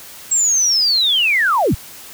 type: linear sweep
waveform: sine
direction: down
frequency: 7660 to 36.71 Hz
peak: -12 dBFS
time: 0.31-1.75 s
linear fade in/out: 10 ms
effects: white hiss -37 dBFS RMS until 2.13 s